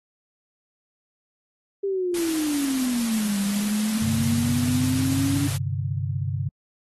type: exponential two-way sweep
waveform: sine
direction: down then up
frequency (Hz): 401.2 to 197.9 to 285.5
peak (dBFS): -22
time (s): 1.83-5.48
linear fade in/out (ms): 10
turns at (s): 3.39
type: noise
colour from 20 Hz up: white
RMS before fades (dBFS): -32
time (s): 2.14-5.57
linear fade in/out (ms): 5
type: chord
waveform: sine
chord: G suspended fourth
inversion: none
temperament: just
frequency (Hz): 98 / 130.67 / 147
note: G2 / C3 / D3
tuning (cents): 0 / -2 / +2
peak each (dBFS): -27 / -28 / -30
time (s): 4.02-6.49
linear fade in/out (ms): 5
effects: AAC 32 kbps